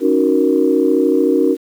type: chord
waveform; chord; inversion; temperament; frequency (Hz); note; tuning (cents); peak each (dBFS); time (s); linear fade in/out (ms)
sine; D# minor seventh; third; equal; 277.2 / 311.1 / 370 / 466.2; C#4 / D#4 / F#4 / A#4; 0 / 0 / 0 / 0; -16; 0-1.57; 50
effects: tanh soft clip ceiling 0 dBFS + 7-bit